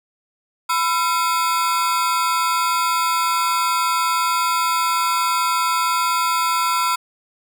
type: ring-modulated tone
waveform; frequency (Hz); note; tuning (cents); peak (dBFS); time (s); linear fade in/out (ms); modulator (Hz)
40% pulse; 1174.7; D6; 0; -13; 0.69-6.96; 10; 175
effects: none